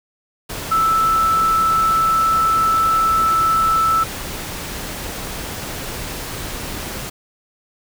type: tone in noise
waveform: sine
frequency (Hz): 1318.5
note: E6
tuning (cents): 0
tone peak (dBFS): -13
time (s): 0.71-4.04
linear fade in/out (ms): 10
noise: pink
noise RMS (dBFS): -28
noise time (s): 0.49-7.1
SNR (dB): +12
effects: none